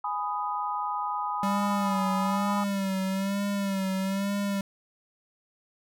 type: chord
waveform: sine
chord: G# minor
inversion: none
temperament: equal with one note detuned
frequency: 830.6 / 994.6 / 1244.5 Hz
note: G#5 / B5 / D#6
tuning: 0 / +12 / 0 cents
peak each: -32 dBFS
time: 0.04-2.64 s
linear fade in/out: 5 ms
type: tone with vibrato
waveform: square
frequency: 195.7 Hz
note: G3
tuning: 3 cents flat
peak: -27 dBFS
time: 1.43-4.61 s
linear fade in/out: 2 ms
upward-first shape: sine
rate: 1.1 Hz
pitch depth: 52 cents each way
effects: none